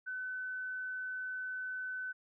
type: tone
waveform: sine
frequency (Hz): 1511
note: F#6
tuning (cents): +36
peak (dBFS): -37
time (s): 0.06-2.13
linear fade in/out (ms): 20
effects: none